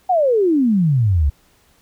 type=exponential sweep; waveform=sine; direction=down; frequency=769 to 66.2 Hz; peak=-12 dBFS; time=0.09-1.3 s; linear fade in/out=10 ms; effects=pink hiss -56 dBFS RMS until 1.81 s